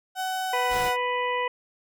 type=tone with pitch glide; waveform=35% pulse; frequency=751 to 739.4 Hz; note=F#5 to F#5; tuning=+26 to -1 cents; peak=-25 dBFS; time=0.15-0.97 s; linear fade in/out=50 ms; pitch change=-27 cents; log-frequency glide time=0.61-0.85 s
type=harmonic tone; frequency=494.7 Hz; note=B4; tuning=3 cents sharp; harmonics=1 / 2 / 4 / 5 / 6; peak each=-29 / -27 / -31 / -37 / -38 dBFS; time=0.53-1.48 s; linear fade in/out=5 ms
type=noise; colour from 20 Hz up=pink; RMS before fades=-35 dBFS; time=0.69-0.92 s; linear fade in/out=50 ms
effects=none